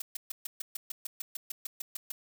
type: noise bursts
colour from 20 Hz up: blue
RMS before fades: -36 dBFS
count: 15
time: 0-2.12 s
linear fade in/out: 5 ms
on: 20 ms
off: 130 ms
effects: none